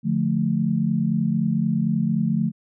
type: chord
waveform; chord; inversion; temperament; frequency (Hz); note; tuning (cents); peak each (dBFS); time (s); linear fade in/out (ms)
sine; D minor; none; just; 146.83 / 176.2 / 220.2; D3 / F3 / A3; 0 / +16 / +2; -25 / -23 / -22; 0.03-2.52; 50
effects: none